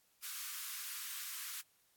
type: high-pass noise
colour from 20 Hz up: white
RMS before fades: -44 dBFS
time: 0.22-1.62 s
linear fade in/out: 20 ms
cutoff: 1100 Hz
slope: 48 dB/octave
effects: white hiss -73 dBFS RMS until 1.96 s + AAC 64 kbps